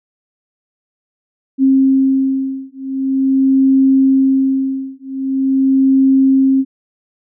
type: beating tone pair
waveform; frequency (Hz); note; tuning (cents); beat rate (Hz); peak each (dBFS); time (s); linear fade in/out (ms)
sine; 267.2 / 267.64; C4 / C4; +36 / +39; 0.44; -13; 1.58-6.65; 50
effects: none